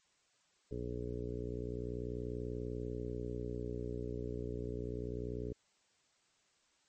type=harmonic tone; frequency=60.3 Hz; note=B1; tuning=41 cents flat; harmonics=1 / 2 / 3 / 4 / 5 / 6 / 7 / 8 / 9; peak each=-44 / -44 / -50 / -48 / -47 / -50 / -43 / -52 / -55 dBFS; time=0.71-5.53 s; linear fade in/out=5 ms; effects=white hiss -73 dBFS RMS until 6.88 s + MP3 32 kbps